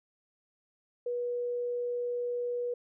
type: tone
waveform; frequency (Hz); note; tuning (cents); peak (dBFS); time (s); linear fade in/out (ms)
sine; 485.3; B4; -30; -30; 1.06-2.74; 5
effects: none